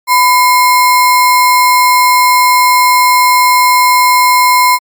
sine tone with sample-and-hold, 1000 Hz, B5, 21 cents sharp, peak -4 dBFS, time 0.07-4.79 s, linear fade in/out 50 ms, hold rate 3150 Hz, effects MP3 96 kbps

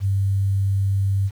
sine tone, 98 Hz, G2, in tune, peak -17 dBFS, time 0-1.31 s, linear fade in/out 50 ms, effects 8-bit

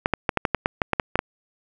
clicks, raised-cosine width 0.5 ms, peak -4 dBFS, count 12, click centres 0.059 / 0.137 / 0.292 / 0.373 / 0.452 / 0.547 / 0.659 / 0.818 / 0.933 / 0.998 / 1.156 / 1.191 s, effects none

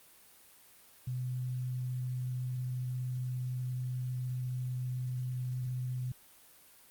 sine tone, 126.3 Hz, B2, 39 cents sharp, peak -33 dBFS, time 1.07-6.12 s, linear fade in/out 5 ms, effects white hiss -59 dBFS RMS until 6.9 s + Opus 32 kbps

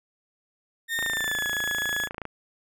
35% pulse tone with pitch glide, 1831 to 1688.8 Hz, A#6 to G#6, -32 to +29 cents, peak -24 dBFS, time 0.88-2.09 s, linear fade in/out 50 ms, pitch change -139 cents, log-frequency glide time 1.04-1.46 s
click train, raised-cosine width 0.5 ms, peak -18 dBFS, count 36, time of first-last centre 0.99-2.254 s, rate 27.7 Hz
effects none

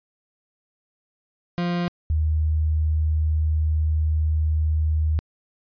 40% pulse / sine tone pair in turn, 174.61 / 77.78 Hz, F3 / D#2, 0 / 0 cents, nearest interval octave + major second, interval 1400 cents, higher first, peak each -21 / -18 dBFS, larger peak second, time 1.58-1.88 / 2.1-5.19 s, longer second, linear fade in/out 0 ms, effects resampled to 11025 Hz

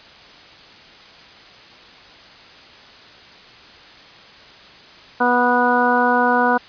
harmonic tone, 245.3 Hz, B3, 12 cents flat, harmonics 1 / 2 / 3 / 4 / 5 / 6, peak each -21 / -21 / -20 / -19 / -25 / -20 dBFS, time 5.2-6.58 s, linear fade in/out 10 ms, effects white hiss -43 dBFS RMS until 6.68 s + resampled to 11025 Hz

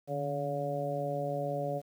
harmonic tone with a mistuned harmonic, 142.2 Hz, C#3, 45 cents sharp, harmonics 1 / 2 / 3 / 4 / 5, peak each -37 / -42 / -40 / -34 / -38 dBFS, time 0.07-1.82 s, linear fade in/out 50 ms, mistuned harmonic 1, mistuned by +67 cents, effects 10-bit

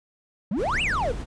triangle exponential two-way sweep, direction up then down, 170.8 to 2980 to 446.5 Hz, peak -21 dBFS, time 0.51-1.12 s, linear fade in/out 5 ms, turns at 0.82 s
brown noise with tremolo, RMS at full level -30 dBFS, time 0.56-1.26 s, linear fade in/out 50 ms, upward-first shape sine, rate 6.3 Hz, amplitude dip 25%
effects resampled to 22050 Hz

